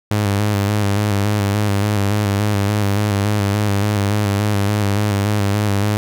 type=tone with vibrato; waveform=sawtooth; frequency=102.4 Hz; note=G#2; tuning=24 cents flat; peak=-11 dBFS; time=0.11-5.97 s; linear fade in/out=0 ms; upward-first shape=square; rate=3.5 Hz; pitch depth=41 cents each way; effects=none